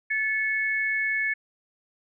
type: tone pair together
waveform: sine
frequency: 1735 / 2202 Hz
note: A6 / C#7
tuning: -25 / -12 cents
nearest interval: major third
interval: 413 cents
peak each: -26 dBFS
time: 0.1-1.34 s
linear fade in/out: 10 ms
effects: none